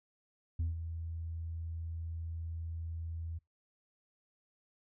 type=tone with ADSR envelope; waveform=sine; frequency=82.41 Hz; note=E2; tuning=in tune; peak=-27 dBFS; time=0.59-3.39 s; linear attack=8 ms; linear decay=150 ms; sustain=-10 dB; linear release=17 ms; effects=noise-tail reverb RT60 0.2 s tail -26 dB re dry + tanh soft clip ceiling -29 dBFS